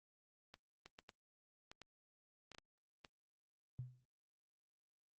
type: clicks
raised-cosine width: 0.2 ms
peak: -36 dBFS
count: 10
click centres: 0.541 / 0.86 / 0.989 / 1.092 / 1.715 / 1.817 / 2.517 / 2.548 / 2.584 / 3.048 s
type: tone with exponential decay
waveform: sine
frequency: 125.5 Hz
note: B2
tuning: 28 cents sharp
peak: -40 dBFS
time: 3.79-4.05 s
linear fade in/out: 0 ms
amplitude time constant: 55 ms
effects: Opus 24 kbps